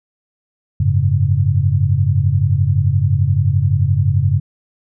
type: chord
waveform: sine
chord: F# suspended second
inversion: none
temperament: just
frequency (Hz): 92.5 / 104.06 / 138.75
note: F#2 / G#2 / C#3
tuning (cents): 0 / +4 / +2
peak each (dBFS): -16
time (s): 0.8-4.4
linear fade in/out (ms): 5
effects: none